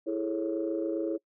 sine chord, A major seventh, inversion second, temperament just, 330 / 412.5 / 440 / 550 Hz, E4 / G#4 / A4 / C#5, +2 / -12 / 0 / -14 cents, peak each -30 / -36 / -36 / -34 dBFS, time 0.06-1.18 s, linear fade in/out 20 ms, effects noise-tail reverb RT60 0.1 s tail -25 dB re dry + tanh soft clip ceiling -19 dBFS

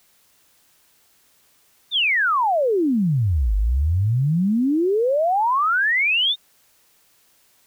sine exponential two-way sweep, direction down then up, 3729 to 47.83 to 3729 Hz, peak -16 dBFS, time 1.91-6.36 s, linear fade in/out 50 ms, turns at 3.55 s, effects white hiss -59 dBFS RMS until 7.66 s

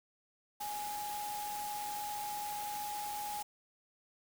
sine tone in noise, 830.6 Hz, G#5, in tune, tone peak -38 dBFS, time 0.6-3.43 s, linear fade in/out 10 ms, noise white, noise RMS -45 dBFS, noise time 0.6-3.43 s, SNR +4 dB, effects none

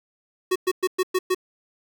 square tone bursts, 370 Hz, F#4, in tune, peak -19 dBFS, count 6, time 0.51-1.348 s, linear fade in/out 10 ms, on 48 ms, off 110 ms, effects 8-bit

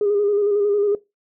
sine tone with vibrato, 409.6 Hz, G#4, 24 cents flat, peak -15 dBFS, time 0.01-0.95 s, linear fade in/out 2 ms, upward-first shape square, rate 11 Hz, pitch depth 33 cents each way, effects noise-tail reverb RT60 0.2 s tail -19 dB re dry + tanh soft clip ceiling -11 dBFS

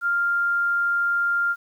sine tone, 1396.9 Hz, F6, in tune, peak -19 dBFS, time 0.01-1.56 s, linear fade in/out 50 ms, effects 9-bit

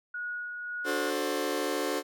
sine tone with tremolo, 1453 Hz, F#6, 32 cents flat, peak -32 dBFS, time 0.14-1.1 s, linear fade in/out 5 ms, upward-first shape sine, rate 1.8 Hz, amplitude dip 35%
sawtooth chord, D dominant seventh, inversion none, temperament just, 293.7 / 367.1 / 440.5 / 528.6 Hz, D4 / F#4 / A4 / C5, 0 / -14 / +2 / +18 cents, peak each -30 dBFS, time 0.84-2.03 s, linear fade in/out 50 ms
effects none

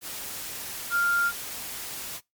sine tone in noise, 1396.9 Hz, F6, in tune, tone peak -21 dBFS, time 0.9-1.32 s, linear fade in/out 50 ms, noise white, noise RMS -36 dBFS, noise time 0.01-2.21 s, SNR +12 dB, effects noise-tail reverb RT60 0.2 s tail -24 dB re dry + MP3 96 kbps

